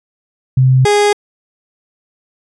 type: tone pair in turn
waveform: sine / 30% pulse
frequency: 130 / 412.7 Hz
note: C3 / G#4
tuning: -11 / -11 cents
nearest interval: octave + minor sixth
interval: 2000 cents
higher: second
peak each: -6 dBFS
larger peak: neither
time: 0.57-0.85 / 0.85-1.13 s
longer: neither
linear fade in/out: 5 ms
effects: resampled to 24000 Hz